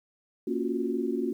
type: chord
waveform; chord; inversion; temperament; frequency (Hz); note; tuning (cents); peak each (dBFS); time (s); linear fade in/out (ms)
sine; Gb major seventh; first; equal; 233.1 / 277.2 / 349.2 / 370; Bb3 / Db4 / F4 / Gb4; 0 / 0 / 0 / 0; -32; 0.47-1.33; 5
effects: 10-bit